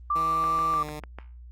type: tone with vibrato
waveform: sine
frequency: 1174.7 Hz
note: D6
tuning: in tune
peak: -22 dBFS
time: 0.1-0.83 s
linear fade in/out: 5 ms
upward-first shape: sine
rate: 12 Hz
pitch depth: 9 cents each way
type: tone with pitch glide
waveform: 10% pulse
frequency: 160.8 to 150.9 Hz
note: E3 to D3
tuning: -43 to +47 cents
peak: -27 dBFS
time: 0.15-1 s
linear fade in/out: 10 ms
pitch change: -110 cents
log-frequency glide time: 0.72-0.82 s
type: click train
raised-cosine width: 0.5 ms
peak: -23 dBFS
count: 6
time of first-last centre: 0.44-1.186 s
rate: 6.7 Hz
effects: added 60 Hz sine -42 dBFS peak until 1.51 s + Opus 32 kbps

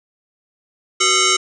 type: tone with frequency modulation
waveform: sine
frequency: 2093 Hz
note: C7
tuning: in tune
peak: -12 dBFS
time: 1-1.37 s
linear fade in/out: 10 ms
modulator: 859 Hz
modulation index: 6.1
effects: none

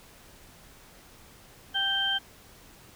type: harmonic tone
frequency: 784 Hz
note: G5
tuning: in tune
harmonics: 1 / 2 / 4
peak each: -36 / -30 / -26 dBFS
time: 1.74-2.19 s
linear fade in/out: 20 ms
effects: pink hiss -53 dBFS RMS until 2.95 s

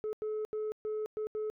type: tone bursts at uneven times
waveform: sine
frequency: 429.6 Hz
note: A4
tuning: 41 cents flat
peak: -30 dBFS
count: 6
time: 0.04-0.13 / 0.22-0.45 / 0.53-0.72 / 0.85-1.06 / 1.17-1.27 / 1.35-1.5 s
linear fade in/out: 0 ms
effects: tanh soft clip ceiling -31 dBFS

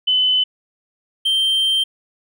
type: tone pair in turn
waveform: sine / triangle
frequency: 3022 / 3140 Hz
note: F#7 / G7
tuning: +36 / +2 cents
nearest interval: minor second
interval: 66 cents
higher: second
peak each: -13 dBFS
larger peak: neither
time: 0.07-0.44 / 1.25-1.84 s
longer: second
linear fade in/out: 10 ms
effects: none

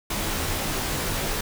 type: noise with comb filter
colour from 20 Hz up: pink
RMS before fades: -27 dBFS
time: 0.1-1.41 s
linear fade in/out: 5 ms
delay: 17 ms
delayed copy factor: -0.7
effects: none

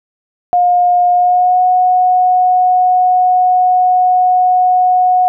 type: tone with pitch glide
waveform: sine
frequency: 713 to 731.8 Hz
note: F5 to F#5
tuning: +36 to -19 cents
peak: -7 dBFS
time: 0.53-5.28 s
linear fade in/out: 0 ms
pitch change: +45 cents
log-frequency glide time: 1.12-1.62 s
effects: none

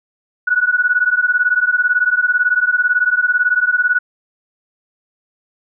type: beating tone pair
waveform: sine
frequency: 1462 / 1480 Hz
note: F#6 / F#6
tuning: -21 / 0 cents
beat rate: 18 Hz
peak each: -15 dBFS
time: 0.47-3.99 s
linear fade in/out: 10 ms
effects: none

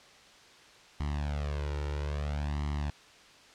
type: tone with flanger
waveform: sawtooth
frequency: 73.1 Hz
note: D2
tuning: 7 cents flat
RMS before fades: -33 dBFS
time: 1-2.9 s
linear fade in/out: 0 ms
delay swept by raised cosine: 0.98 to 2.18 ms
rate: 0.6 Hz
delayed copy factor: +0.85
effects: white hiss -55 dBFS RMS until 3.54 s + low-pass 5000 Hz 12 dB/octave

